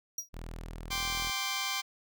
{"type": "tone with exponential decay", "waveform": "45% pulse", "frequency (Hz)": 5740, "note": "F8", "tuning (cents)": 47, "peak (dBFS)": -30, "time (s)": [0.18, 0.29], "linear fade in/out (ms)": 5, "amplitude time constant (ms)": 23}
{"type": "tone", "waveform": "sawtooth", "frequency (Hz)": 40.86, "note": "E1", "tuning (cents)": -14, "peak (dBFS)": -36, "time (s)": [0.33, 1.31], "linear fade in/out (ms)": 20}
{"type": "chord", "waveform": "10% pulse", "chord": "G suspended fourth", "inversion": "none", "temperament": "just", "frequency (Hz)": [784, 1045.3, 1176], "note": ["G5", "C6", "D6"], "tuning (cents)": [0, -2, 2], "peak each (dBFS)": [-30, -27, -29], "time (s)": [0.9, 1.82], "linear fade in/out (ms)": 20}
{"effects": []}